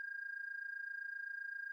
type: tone with amplitude modulation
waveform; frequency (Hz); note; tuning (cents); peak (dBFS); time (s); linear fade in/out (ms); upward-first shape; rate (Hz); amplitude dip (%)
sine; 1614; G#6; -50; -38; 0-1.72; 0; sine; 27.7; 80
effects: tanh soft clip ceiling -34 dBFS + 13-bit